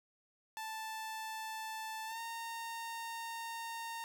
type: tone with pitch glide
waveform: sawtooth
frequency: 880 to 919.5 Hz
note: A5 to A#5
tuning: 0 to -24 cents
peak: -37 dBFS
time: 0.57-4.04 s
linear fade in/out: 0 ms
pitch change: +76 cents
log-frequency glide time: 2.06-2.2 s
effects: none